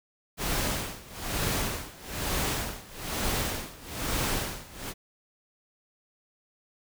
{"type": "noise with tremolo", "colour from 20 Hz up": "pink", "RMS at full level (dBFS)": -28, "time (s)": [0.37, 4.94], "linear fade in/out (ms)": 50, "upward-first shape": "sine", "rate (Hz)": 1.1, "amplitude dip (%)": 90, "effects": []}